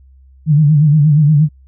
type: tone with vibrato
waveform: sine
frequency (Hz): 150.1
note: D3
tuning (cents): +38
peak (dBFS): -6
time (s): 0.46-1.49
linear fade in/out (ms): 50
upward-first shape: sine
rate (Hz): 8.5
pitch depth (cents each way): 87
effects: added 66 Hz sine -41 dBFS peak until 1.67 s